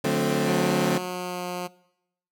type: chord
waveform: 20% pulse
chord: D dominant seventh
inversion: none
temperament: equal with one note detuned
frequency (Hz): 146.83 / 181.61 / 220 / 261.6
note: D3 / F#3 / A3 / C4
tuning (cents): 0 / -32 / 0 / 0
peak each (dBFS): -23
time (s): 0.04-0.98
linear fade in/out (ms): 5
type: tone with pitch glide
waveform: 10% pulse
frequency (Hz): 181.6 to 178.89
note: F#3 to F3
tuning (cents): -32 to +42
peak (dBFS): -21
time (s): 0.47-1.68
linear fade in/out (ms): 20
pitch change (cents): -26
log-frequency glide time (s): 1-1.44
effects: noise-tail reverb RT60 0.8 s tail -21 dB re dry